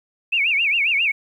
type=tone with vibrato; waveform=sine; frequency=2481 Hz; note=D#7; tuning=6 cents flat; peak=-16 dBFS; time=0.32-1.12 s; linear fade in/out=10 ms; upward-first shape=sine; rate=7.4 Hz; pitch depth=220 cents each way; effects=9-bit